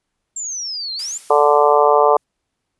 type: exponential two-way sweep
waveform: sine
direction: down then up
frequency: 7470 to 4066 to 7470 Hz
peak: -23 dBFS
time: 0.36-1.18 s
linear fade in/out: 5 ms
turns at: 0.94 s
type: noise with exponential decay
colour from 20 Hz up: blue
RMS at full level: -30 dBFS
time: 0.99-2.24 s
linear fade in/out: 2 ms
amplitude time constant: 270 ms
type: harmonic tone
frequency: 146.8 Hz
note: D3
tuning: in tune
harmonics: 3 / 4 / 5 / 6 / 7 / 8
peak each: -15 / -16 / -17 / -18 / -18 / -19 dBFS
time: 1.3-2.17 s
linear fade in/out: 5 ms
effects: pink hiss -75 dBFS RMS until 2.79 s + resampled to 24000 Hz